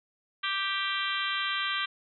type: harmonic tone with a mistuned harmonic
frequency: 392 Hz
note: G4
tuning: in tune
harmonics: 3 / 4 / 5 / 6 / 7 / 8 / 9 / 10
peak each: -34 / -34 / -37 / -38 / -39 / -34 / -40 / -39 dBFS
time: 0.43-1.86 s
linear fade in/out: 10 ms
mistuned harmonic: 8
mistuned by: +16 cents
effects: none